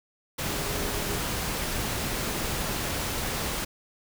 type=tone in noise; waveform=sine; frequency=408.5 Hz; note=G#4; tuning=29 cents flat; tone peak=-38 dBFS; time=0.48-1.2 s; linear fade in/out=10 ms; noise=pink; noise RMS=-30 dBFS; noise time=0.38-3.65 s; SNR=-11 dB; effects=none